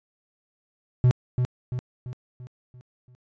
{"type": "tone with echo", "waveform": "triangle", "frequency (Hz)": 124.7, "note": "B2", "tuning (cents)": 17, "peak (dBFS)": -12, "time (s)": [1.04, 1.11], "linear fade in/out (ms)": 0, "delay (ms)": 340, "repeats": 6, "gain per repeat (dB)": -6, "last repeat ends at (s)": 3.15, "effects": ["resampled to 16000 Hz"]}